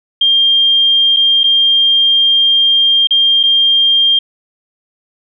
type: tone with dropouts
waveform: sine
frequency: 3200 Hz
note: G7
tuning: 35 cents sharp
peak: -7 dBFS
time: 0.21-4.19 s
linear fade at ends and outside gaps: 5 ms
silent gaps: 1.164-1.168 / 1.434-1.44 / 3.072-3.107 / 3.431-3.435 s
effects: none